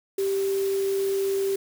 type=tone in noise; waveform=sine; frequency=390.9 Hz; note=G4; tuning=5 cents flat; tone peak=-22 dBFS; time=0.18-1.56 s; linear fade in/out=5 ms; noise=white; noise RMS=-39 dBFS; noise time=0.18-1.56 s; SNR=+14 dB; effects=none